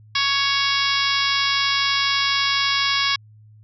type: harmonic tone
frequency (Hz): 556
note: C#5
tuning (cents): +5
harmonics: 2 / 3 / 4 / 5 / 6 / 7 / 8 / 9 / 10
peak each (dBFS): -25 / -27 / -25 / -29 / -25 / -27 / -30 / -26 / -30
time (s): 0.15-3.16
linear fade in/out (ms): 5
effects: added 107 Hz sine -45 dBFS peak until 3.63 s